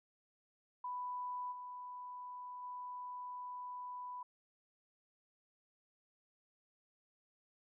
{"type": "tone with level steps", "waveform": "sine", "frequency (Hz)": 992, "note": "B5", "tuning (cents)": 7, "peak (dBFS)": [-39, -45, -43], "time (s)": [0.84, 4.23], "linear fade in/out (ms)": 5, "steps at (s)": [1.51, 2.62], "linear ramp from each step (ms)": 20, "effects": []}